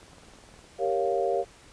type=click train; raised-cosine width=1 ms; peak=-38 dBFS; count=13; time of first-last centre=0.03-0.642 s; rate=19.6 Hz
type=chord; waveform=sine; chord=G half-diminished seventh; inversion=none; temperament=equal; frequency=392 / 466.2 / 554.4 / 698.5 Hz; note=G4 / Bb4 / Db5 / F5; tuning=0 / 0 / 0 / 0 cents; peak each=-29 dBFS; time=0.78-1.45 s; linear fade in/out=50 ms
effects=pink hiss -53 dBFS RMS until 1.72 s + resampled to 22050 Hz